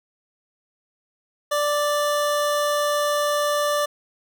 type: tone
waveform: 25% pulse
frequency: 587.3 Hz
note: D5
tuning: in tune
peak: -16 dBFS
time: 1.51-3.86 s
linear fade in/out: 10 ms
effects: none